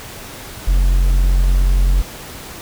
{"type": "tone", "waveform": "triangle", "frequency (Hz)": 45.21, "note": "F#1", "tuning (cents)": -39, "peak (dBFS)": -8, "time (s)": [0.67, 2.02], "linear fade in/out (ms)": 10, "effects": ["pink hiss -33 dBFS RMS until 2.61 s"]}